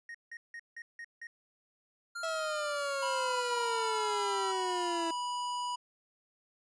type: tone bursts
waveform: triangle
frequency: 1864.7 Hz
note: A#6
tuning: in tune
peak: -40 dBFS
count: 6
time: 0.09-1.27 s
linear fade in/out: 2 ms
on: 55 ms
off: 170 ms
type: tone with pitch glide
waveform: square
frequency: 1396.9 to 1348.5 Hz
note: F6 to E6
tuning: 0 to +39 cents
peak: -38 dBFS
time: 2.15-4.52 s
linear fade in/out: 10 ms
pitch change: -61 cents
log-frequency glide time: 3.64-4.2 s
type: exponential sweep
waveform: 30% pulse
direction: down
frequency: 658 to 329.9 Hz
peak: -31 dBFS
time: 2.23-5.11 s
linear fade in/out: 5 ms
type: tone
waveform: square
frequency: 980 Hz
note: B5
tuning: 14 cents flat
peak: -34 dBFS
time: 3.02-5.76 s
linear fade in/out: 10 ms
effects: resampled to 22050 Hz